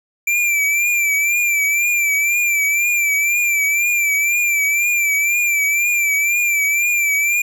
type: tone with vibrato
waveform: square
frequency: 2349 Hz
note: D7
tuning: in tune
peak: -15 dBFS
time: 0.27-7.42 s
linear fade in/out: 5 ms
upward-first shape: triangle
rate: 2 Hz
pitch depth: 68 cents each way
effects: none